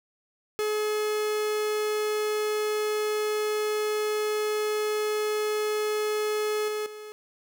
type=tone with level steps; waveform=45% pulse; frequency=425 Hz; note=G#4; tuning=40 cents sharp; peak=-25 / -28 / -39 dBFS; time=0.59-7.12 s; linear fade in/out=0 ms; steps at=6.68 / 6.86 s; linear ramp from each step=2 ms; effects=none